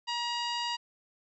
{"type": "harmonic tone", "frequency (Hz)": 952, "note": "A#5", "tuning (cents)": 36, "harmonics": [1, 2, 3, 4, 5, 6, 7, 8], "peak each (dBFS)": [-34, -41, -36, -41, -38, -51, -53, -52], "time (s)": [0.07, 0.77], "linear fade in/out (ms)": 20, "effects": []}